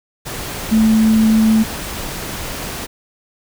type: tone in noise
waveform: sine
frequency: 220 Hz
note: A3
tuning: in tune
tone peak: -9 dBFS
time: 0.71-1.64 s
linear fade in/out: 20 ms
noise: pink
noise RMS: -26 dBFS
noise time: 0.25-2.87 s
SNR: +14 dB
effects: none